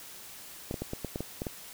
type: clicks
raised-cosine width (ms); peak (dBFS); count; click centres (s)
2; -20; 9; 0.711 / 0.742 / 0.82 / 0.934 / 1.047 / 1.159 / 1.206 / 1.419 / 1.468
effects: white hiss -47 dBFS RMS until 1.73 s